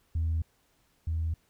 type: tone pair in turn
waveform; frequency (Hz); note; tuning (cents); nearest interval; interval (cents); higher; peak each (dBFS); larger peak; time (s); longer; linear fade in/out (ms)
sine; 81 / 81; E2 / E2; -30 / -30; unison; 0; neither; -24 / -26; first; 0.15-0.42 / 1.07-1.34; neither; 5
effects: tanh soft clip ceiling -23 dBFS + pink hiss -69 dBFS RMS until 1.49 s